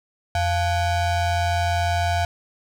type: ring-modulated tone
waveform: square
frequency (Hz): 392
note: G4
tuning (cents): 0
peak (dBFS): -17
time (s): 0.35-2.25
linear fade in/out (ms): 2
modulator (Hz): 305
effects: low-pass 7000 Hz 12 dB/octave + 8-bit